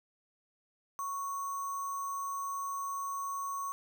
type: tone with sample-and-hold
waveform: sine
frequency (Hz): 1108.7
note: C#6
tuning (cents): 0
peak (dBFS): -34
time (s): 0.99-3.72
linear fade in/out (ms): 0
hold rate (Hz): 7350
effects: none